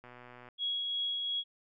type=click train; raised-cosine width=0.5 ms; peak=-36 dBFS; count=56; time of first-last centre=0.04-0.487 s; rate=123 Hz
type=tone with tremolo; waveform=sine; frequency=3322 Hz; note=G#7; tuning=in tune; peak=-30 dBFS; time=0.58-1.44 s; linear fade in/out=50 ms; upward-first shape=triangle; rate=2.8 Hz; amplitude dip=30%
effects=none